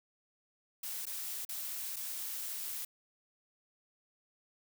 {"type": "noise with dropouts", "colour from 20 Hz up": "blue", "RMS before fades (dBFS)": -40, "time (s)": [0.83, 2.85], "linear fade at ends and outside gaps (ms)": 5, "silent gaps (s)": [[1.055, 1.066], [1.451, 1.49], [1.961, 1.965]], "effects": []}